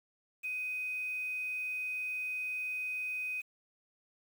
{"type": "tone with quantisation", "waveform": "sine", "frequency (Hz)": 2507, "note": "D#7", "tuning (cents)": 12, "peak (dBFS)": -34, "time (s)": [0.43, 3.42], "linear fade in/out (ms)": 20, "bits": 9, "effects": []}